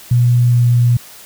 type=tone with pitch glide; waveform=sine; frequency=121.5 to 120.52 Hz; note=B2 to B2; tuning=-28 to -42 cents; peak=-8 dBFS; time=0.11-0.97 s; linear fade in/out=5 ms; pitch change=-14 cents; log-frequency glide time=0.42-0.69 s; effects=white hiss -38 dBFS RMS until 1.25 s